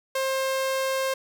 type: tone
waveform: sawtooth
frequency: 531 Hz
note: C5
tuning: 25 cents sharp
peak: -20 dBFS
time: 0.15-1.14 s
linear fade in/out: 5 ms
effects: none